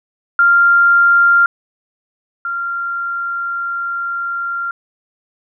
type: tone pair in turn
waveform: sine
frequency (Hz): 1392 / 1384.9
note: F6 / F6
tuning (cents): -6 / -15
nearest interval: unison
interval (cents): 9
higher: first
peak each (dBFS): -7 / -18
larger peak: first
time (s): 0.39-1.46 / 2.45-4.71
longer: second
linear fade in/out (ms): 2
effects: none